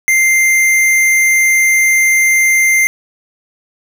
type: tone with hard clipping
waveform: sine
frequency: 2093 Hz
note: C7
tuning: in tune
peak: -9 dBFS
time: 0.08-2.87 s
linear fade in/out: 0 ms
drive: 17 dB
effects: none